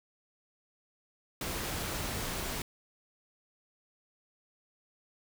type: noise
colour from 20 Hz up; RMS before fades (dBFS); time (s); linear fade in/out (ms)
pink; -36; 1.41-2.62; 2
effects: none